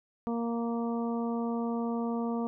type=harmonic tone; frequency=233.1 Hz; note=A#3; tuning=in tune; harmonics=1 / 2 / 3 / 4 / 5; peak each=-30 / -36 / -40 / -42 / -44 dBFS; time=0.27-2.47 s; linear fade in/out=0 ms; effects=none